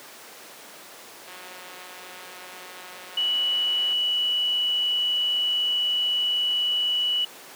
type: click train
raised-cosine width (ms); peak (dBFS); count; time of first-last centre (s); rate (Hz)
0.3; -27; 483; 1.28-3.928; 182
type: tone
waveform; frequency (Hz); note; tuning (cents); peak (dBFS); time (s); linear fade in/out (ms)
sine; 2948; F#7; -7; -21; 3.17-7.25; 5
effects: pink hiss -43 dBFS RMS until 7.55 s + high-pass 400 Hz 12 dB/octave